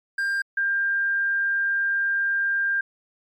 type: tone pair in turn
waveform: triangle / sine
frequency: 1596 / 1596 Hz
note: G6 / G6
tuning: +31 / +31 cents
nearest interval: unison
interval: 0 cents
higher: neither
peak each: -20 / -20 dBFS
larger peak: neither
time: 0.18-0.42 / 0.57-2.81 s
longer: second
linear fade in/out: 5 ms
effects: MP3 96 kbps